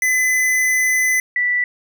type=tone pair in turn; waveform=square / sine; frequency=2017 / 1967.5 Hz; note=B6 / B6; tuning=+36 / -7 cents; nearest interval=unison; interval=43 cents; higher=first; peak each=-15 dBFS; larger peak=neither; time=0.02-1.2 / 1.36-1.64 s; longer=first; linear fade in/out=2 ms; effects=none